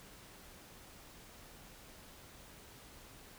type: silence
effects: pink hiss -56 dBFS RMS until 3.38 s